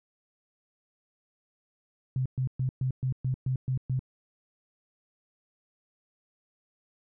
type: tone bursts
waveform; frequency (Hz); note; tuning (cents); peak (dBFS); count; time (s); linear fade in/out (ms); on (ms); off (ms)
sine; 129.6; C3; -16; -25; 9; 2.16-3.993; 2; 97; 120
effects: none